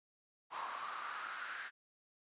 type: noise with high-pass filter sweep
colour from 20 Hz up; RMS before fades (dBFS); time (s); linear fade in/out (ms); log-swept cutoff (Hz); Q
brown; -44; 0.5-1.71; 50; 1000 to 1600; 5
effects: resampled to 8000 Hz